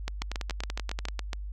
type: two click trains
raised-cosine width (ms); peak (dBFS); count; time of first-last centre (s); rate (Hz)
0.2; -16 / -15; 10 / 10; 0.22-1.085 / 0.08-1.332; 10.4 / 7.19
effects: added 50 Hz sine -34 dBFS peak until 1.52 s